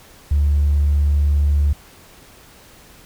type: tone with tanh clipping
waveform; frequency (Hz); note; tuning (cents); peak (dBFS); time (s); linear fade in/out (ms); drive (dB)
triangle; 72.5; D2; -22; -12; 0.31-1.73; 5; 1
effects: pink hiss -46 dBFS RMS until 3.05 s